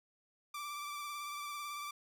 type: tone with vibrato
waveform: sawtooth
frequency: 1171 Hz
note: D6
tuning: 5 cents flat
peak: -37 dBFS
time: 0.54-1.91 s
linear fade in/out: 5 ms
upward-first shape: sine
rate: 18 Hz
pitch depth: 29 cents each way
effects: none